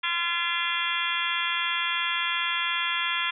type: harmonic tone with a mistuned harmonic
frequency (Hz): 342.8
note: F4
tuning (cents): -32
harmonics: 3 / 4 / 5 / 6 / 7 / 8 / 9 / 10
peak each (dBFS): -33 / -33 / -33 / -33 / -33 / -33 / -33 / -33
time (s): 0.03-3.31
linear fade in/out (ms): 10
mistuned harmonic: 9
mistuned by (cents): +70
effects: none